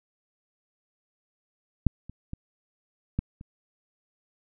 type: clicks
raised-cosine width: 5 ms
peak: -7 / -28 / -22 / -13 / -30 dBFS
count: 5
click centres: 1.867 / 2.096 / 2.334 / 3.19 / 3.411 s
effects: none